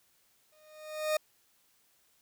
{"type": "tone with exponential growth", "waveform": "40% pulse", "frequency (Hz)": 616, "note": "D#5", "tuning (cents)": -17, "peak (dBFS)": -24, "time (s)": [0.52, 1.17], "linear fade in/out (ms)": 5, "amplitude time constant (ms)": 140, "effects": ["white hiss -69 dBFS RMS until 2.21 s"]}